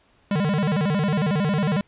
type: tone with vibrato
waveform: square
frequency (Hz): 174.61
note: F3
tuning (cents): 0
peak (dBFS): -20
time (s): 0.31-1.81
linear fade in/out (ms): 2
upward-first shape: square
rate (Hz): 11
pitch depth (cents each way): 250
effects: pink hiss -60 dBFS RMS until 1.87 s + resampled to 8000 Hz